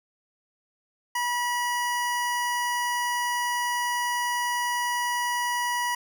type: tone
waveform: 25% pulse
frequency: 970 Hz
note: B5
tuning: 31 cents flat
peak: -21 dBFS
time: 1.15-5.95 s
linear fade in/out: 5 ms
effects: none